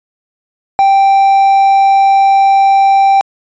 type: tone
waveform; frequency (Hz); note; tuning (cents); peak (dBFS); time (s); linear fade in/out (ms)
triangle; 784; G5; 0; -3; 0.79-3.21; 0
effects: resampled to 16000 Hz